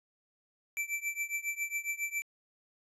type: tone with tremolo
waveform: square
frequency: 2332 Hz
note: D7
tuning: 13 cents flat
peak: -30 dBFS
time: 0.77-2.22 s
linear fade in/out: 0 ms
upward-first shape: triangle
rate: 7.3 Hz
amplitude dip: 95%
effects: resampled to 32000 Hz